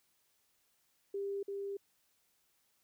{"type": "tone with echo", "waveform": "sine", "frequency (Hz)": 397.9, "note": "G4", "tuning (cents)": 26, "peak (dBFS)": -35, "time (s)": [1.14, 1.43], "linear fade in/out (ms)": 5, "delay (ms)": 340, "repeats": 1, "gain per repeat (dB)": -2, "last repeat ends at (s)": 1.77, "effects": ["white hiss -75 dBFS RMS until 2.83 s"]}